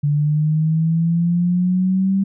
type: exponential sweep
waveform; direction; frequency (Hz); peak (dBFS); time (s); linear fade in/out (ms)
sine; up; 144.7 to 196; -14; 0.03-2.24; 10
effects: none